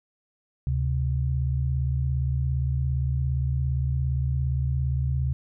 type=tone pair together; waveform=sine; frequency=73.42 / 130.82 Hz; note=D2 / C3; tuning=0 / 0 cents; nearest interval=minor seventh; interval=1000 cents; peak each=-25 dBFS; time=0.67-5.33 s; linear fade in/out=0 ms; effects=none